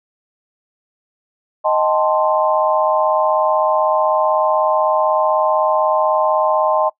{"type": "chord", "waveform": "sine", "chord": "A half-diminished seventh", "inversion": "second", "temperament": "equal with one note detuned", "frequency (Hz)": [624.1, 784, 880, 1046.5], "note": ["Eb5", "G5", "A5", "C6"], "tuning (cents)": [5, 0, 0, 0], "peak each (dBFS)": [-16, -21, -19, -19], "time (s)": [1.64, 6.9], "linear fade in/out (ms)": 20, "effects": ["noise-tail reverb RT60 0.1 s tail -20 dB re dry"]}